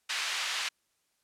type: band-pass noise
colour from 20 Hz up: white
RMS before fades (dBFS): -33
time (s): 0.09-0.69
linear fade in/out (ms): 10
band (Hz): 1300 to 3900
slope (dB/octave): 12
effects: white hiss -75 dBFS RMS until 1.23 s + low-pass 11000 Hz 12 dB/octave